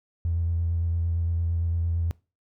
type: tone with vibrato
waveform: triangle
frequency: 84 Hz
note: E2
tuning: 33 cents sharp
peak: -19 dBFS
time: 0.25-2.11 s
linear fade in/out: 0 ms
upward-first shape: square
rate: 8.8 Hz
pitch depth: 17 cents each way
effects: noise-tail reverb RT60 0.3 s tail -25 dB re dry + tanh soft clip ceiling -20 dBFS